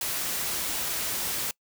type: noise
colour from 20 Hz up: white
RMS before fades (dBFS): -30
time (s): 0.01-1.51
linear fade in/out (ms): 2
effects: noise-tail reverb RT60 0.1 s tail -24 dB re dry